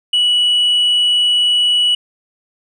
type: tone with tanh clipping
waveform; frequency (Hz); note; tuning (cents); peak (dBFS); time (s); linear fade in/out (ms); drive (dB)
sine; 2941; F#7; -11; -11; 0.13-1.95; 5; 1
effects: none